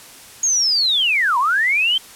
sine linear two-way sweep, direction down then up, 6690 to 932.3 to 3164 Hz, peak -14 dBFS, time 0.43-1.98 s, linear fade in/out 5 ms, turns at 1.38 s, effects white hiss -41 dBFS RMS until 2.15 s + low-pass 12000 Hz 12 dB/octave

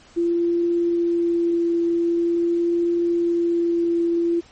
sine tone with vibrato, 341.2 Hz, F4, 40 cents flat, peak -17 dBFS, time 0.16-4.41 s, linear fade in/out 20 ms, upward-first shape triangle, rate 0.45 Hz, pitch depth 11 cents each way, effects pink hiss -50 dBFS RMS until 4.51 s + MP3 32 kbps

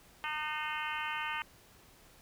harmonic tone with a mistuned harmonic, 304.7 Hz, D#4, 36 cents flat, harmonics 3 / 4 / 5 / 6 / 7 / 8 / 9 / 10, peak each -40 / -41 / -42 / -43 / -43 / -44 / -45 / -45 dBFS, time 0.24-1.42 s, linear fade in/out 0 ms, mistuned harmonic 8, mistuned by +55 cents, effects pink hiss -60 dBFS RMS until 2.21 s

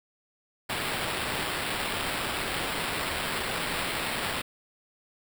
white noise with sample-and-hold, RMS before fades -31 dBFS, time 0.69-4.42 s, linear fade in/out 10 ms, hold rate 6300 Hz, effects none

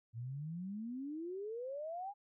sine exponential sweep, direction up, 111.3 to 830.6 Hz, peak -40 dBFS, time 0.13-2.14 s, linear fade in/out 50 ms, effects none

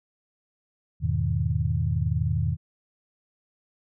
sine chord, E major seventh, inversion none, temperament equal, 82.41 / 103.83 / 123.47 / 155.56 Hz, E2 / G#2 / B2 / D#3, 0 / 0 / 0 / 0 cents, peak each -27 / -28 / -28 / -28 dBFS, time 1-2.57 s, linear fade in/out 50 ms, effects none

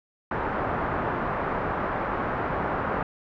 white low-pass noise, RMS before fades -28 dBFS, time 0.31-3.03 s, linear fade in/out 2 ms, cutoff 1400 Hz, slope 24 dB/octave, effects none

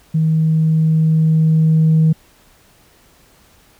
sine tone with level ramp, 158.8 Hz, D#3, 36 cents sharp, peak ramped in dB -11 to -7 dBFS, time 0.14-2.13 s, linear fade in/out 10 ms, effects tanh soft clip ceiling -6 dBFS + pink hiss -51 dBFS RMS until 3.79 s

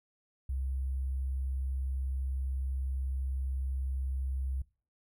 sine tone with sample-and-hold, 66 Hz, C2, 16 cents sharp, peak -31 dBFS, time 0.49-4.62 s, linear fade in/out 5 ms, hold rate 11025 Hz, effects noise-tail reverb RT60 0.4 s tail -22 dB re dry

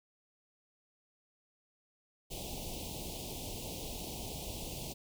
pink band-stop noise, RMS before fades -42 dBFS, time 2.3-4.94 s, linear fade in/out 20 ms, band 870 to 2600 Hz, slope 48 dB/octave, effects none

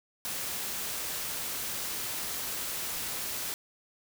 white noise, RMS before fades -35 dBFS, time 0.25-3.54 s, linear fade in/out 0 ms, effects none

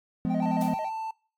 triangle chord, F diminished, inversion none, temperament just, 174.61 / 209.5 / 251.4 Hz, F3 / Ab3 / Cb4, 0 / +15 / +31 cents, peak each -27 dBFS, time 0.25-0.74 s, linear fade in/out 0 ms
triangle tone with vibrato, 701 Hz, F5, 6 cents sharp, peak -30 dBFS, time 0.29-0.9 s, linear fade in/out 20 ms, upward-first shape square, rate 9 Hz, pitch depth 190 cents each way
triangle tone, 886 Hz, A5, 12 cents sharp, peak -29 dBFS, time 0.42-1.11 s, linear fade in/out 5 ms
white noise with exponential decay, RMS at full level -41 dBFS, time 0.61-0.91 s, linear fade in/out 2 ms, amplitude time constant 64 ms
effects noise-tail reverb RT60 0.4 s tail -22 dB re dry + AAC 64 kbps

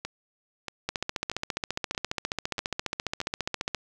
two click trains, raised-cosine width 0.2 ms, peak -16 / -11 dBFS, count 6 / 43, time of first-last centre 0.05-3.215 / 0.89-3.747 s, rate 1.58 / 14.7 Hz, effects none

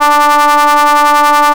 square ring-modulated tone, 147.9 Hz, D3, 13 cents sharp, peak -3 dBFS, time 0-1.54 s, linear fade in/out 20 ms, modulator 1030 Hz, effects none

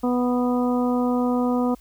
harmonic tone, 246.9 Hz, B3, in tune, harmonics 1 / 2 / 3 / 4 / 5, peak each -20 / -26 / -30 / -32 / -34 dBFS, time 0.03-1.75 s, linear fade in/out 10 ms, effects added 50 Hz sine -49 dBFS peak until 1.8 s + white hiss -57 dBFS RMS until 1.8 s

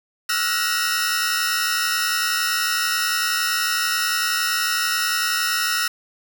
sawtooth tone cluster, 1315 / 1402 / 1473 / 1887 / 5270 Hz, E6 / F6 / F#6 / A#6 / E8, -5 / +6 / -8 / +21 / -1 cents, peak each -23 dBFS, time 0.29-5.88 s, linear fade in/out 5 ms, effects 7-bit

